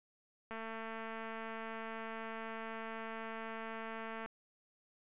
click train, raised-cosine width 0.5 ms, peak -30 dBFS, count 841, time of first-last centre 0.51-4.26 s, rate 224 Hz, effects resampled to 8000 Hz

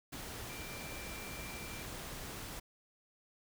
sine tone in noise, 2359 Hz, D7, 7 cents sharp, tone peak -50 dBFS, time 0.49-1.83 s, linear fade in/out 10 ms, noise pink, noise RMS -45 dBFS, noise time 0.12-2.6 s, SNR -8 dB, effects none

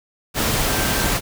sine tone in noise, 1568 Hz, G6, in tune, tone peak -29 dBFS, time 0.66-1.14 s, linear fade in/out 50 ms, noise pink, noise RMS -20 dBFS, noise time 0.34-1.21 s, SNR -12 dB, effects none

